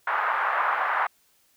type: band-pass noise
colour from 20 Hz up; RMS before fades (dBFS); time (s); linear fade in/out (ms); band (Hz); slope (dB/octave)
pink; -25; 0.07-1.07; 5; 870 to 1600; 24
effects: white hiss -64 dBFS RMS until 1.56 s